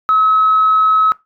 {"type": "tone", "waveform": "sine", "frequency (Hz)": 1285, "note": "E6", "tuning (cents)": -45, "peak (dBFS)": -8, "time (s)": [0.09, 1.12], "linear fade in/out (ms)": 0, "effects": ["noise-tail reverb RT60 0.2 s tail -20 dB re dry", "tanh soft clip ceiling -4 dBFS"]}